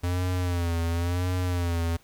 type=tone with vibrato; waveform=square; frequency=87.31 Hz; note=F2; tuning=in tune; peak=-25 dBFS; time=0.03-1.97 s; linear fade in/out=10 ms; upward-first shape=sine; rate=0.95 Hz; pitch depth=74 cents each way; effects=pink hiss -59 dBFS RMS until 2.03 s